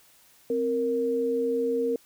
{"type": "tone pair together", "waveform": "sine", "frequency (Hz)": [261.6, 466.2], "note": ["C4", "A#4"], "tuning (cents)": [0, 0], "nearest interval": "minor seventh", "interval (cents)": 1000, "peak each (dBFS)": [-30, -24], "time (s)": [0.5, 1.96], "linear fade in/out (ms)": 2, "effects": ["white hiss -58 dBFS RMS until 2.05 s"]}